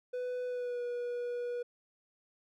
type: tone with pitch glide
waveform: triangle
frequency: 497.7 to 484.6 Hz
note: B4 to B4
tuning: +13 to -33 cents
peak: -32 dBFS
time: 0.13-1.63 s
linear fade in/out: 10 ms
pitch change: -46 cents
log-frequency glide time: 0.46-0.82 s
effects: none